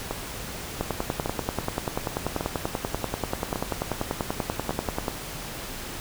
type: two click trains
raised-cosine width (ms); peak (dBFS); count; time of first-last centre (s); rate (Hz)
1; -13 / -11; 5 / 45; 0.11-4.708 / 0.81-5.082; 0.87 / 10.3
effects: pink hiss -36 dBFS RMS until 6 s